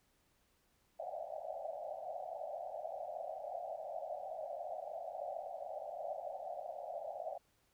pink band-pass noise, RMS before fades -44 dBFS, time 0.99-7.38 s, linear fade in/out 10 ms, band 570 to 770 Hz, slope 96 dB/octave, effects pink hiss -75 dBFS RMS until 7.73 s

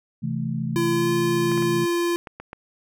sine chord, A minor, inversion first, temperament just, 132 / 165 / 220 Hz, C3 / E3 / A3, +16 / +2 / 0 cents, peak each -28 dBFS, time 0.22-1.86 s, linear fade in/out 20 ms
square tone with pitch glide, 339.5 to 344.8 Hz, F4 to F4, -49 to -22 cents, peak -21 dBFS, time 0.76-2.16 s, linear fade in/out 0 ms, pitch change +27 cents, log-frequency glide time 0.9-1.11 s
clicks, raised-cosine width 0.5 ms, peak -21 dBFS, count 6, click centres 1.517 / 1.577 / 1.624 / 2.272 / 2.4 / 2.531 s
effects none

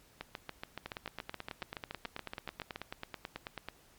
two click trains, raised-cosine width 0.3 ms, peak -23 / -23 dBFS, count 27 / 19, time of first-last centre 0.86-3.686 / 0.21-2.76 s, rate 9.2 / 7.06 Hz, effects pink hiss -63 dBFS RMS until 3.98 s + MP3 96 kbps

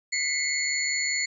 sine tone cluster, 2010 / 2155 / 4361 / 7040 Hz, B6 / C#7 / C#8 / A8, +30 / -49 / -29 / 0 cents, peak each -30 dBFS, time 0.12-1.26 s, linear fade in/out 10 ms, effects none

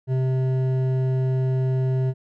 triangle tone with hard clipping, 130.2 Hz, C3, 8 cents flat, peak -21 dBFS, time 0.07-2.14 s, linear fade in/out 50 ms, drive 13 dB, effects none

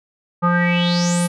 square tone with low-pass filter sweep, 174.61 Hz, F3, in tune, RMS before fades -17 dBFS, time 0.42-1.28 s, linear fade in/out 20 ms, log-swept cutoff 1100 to 11000 Hz, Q 7.6, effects none

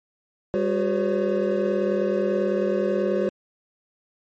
triangle tone cluster, 199.5 / 366.2 / 404.6 / 509 / 559 Hz, G3 / F#4 / G#4 / C5 / C#5, +31 / -18 / -45 / -48 / +14 cents, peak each -25 / -23 / -27 / -25 / -25 dBFS, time 0.54-3.29 s, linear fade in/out 0 ms, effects MP3 32 kbps

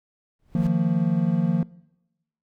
brown noise with exponential growth, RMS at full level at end -31 dBFS, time 0.39-0.67 s, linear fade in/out 2 ms, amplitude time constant 59 ms
triangle chord, Eb suspended second, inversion none, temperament equal with one note detuned, 155.56 / 174.61 / 227.5 Hz, Eb3 / F3 / Bb3, 0 / 0 / -42 cents, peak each -23 / -19 / -23 dBFS, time 0.55-1.63 s, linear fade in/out 2 ms
effects noise-tail reverb RT60 0.9 s tail -22 dB re dry

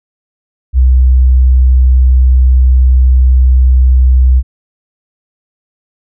sine tone, 63.7 Hz, C2, 46 cents flat, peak -3 dBFS, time 0.73-4.43 s, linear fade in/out 50 ms, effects none

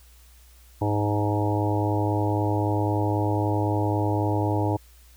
harmonic tone with a mistuned harmonic, 103.83 Hz, G#2, in tune, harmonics 1 / 3 / 4 / 5 / 6 / 7 / 8 / 9, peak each -24 / -27 / -32 / -33 / -34 / -35 / -31 / -34 dBFS, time 0.81-4.77 s, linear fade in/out 10 ms, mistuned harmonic 8, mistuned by +28 cents, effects added 60 Hz sine -50 dBFS peak until 5.16 s + white hiss -57 dBFS RMS until 5.16 s

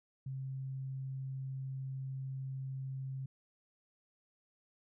sine tone, 133.3 Hz, C3, 33 cents sharp, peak -38 dBFS, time 0.26-3.26 s, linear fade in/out 5 ms, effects none

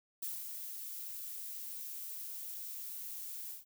violet noise with ADSR envelope, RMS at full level -39 dBFS, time 0.22-3.65 s, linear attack 8 ms, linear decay 180 ms, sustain -5 dB, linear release 140 ms, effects none

